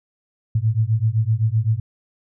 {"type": "beating tone pair", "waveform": "sine", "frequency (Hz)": [107, 114.8], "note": ["A2", "A#2"], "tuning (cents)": [-48, -26], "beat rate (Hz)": 7.8, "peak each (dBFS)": -19, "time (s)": [0.55, 1.8], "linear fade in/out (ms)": 5, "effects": []}